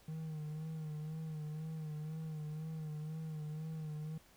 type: tone with vibrato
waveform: triangle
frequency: 155.56 Hz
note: D#3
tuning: in tune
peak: -38 dBFS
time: 0.08-4.18 s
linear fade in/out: 5 ms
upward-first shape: sine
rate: 2 Hz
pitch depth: 47 cents each way
effects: pink hiss -65 dBFS RMS until 4.36 s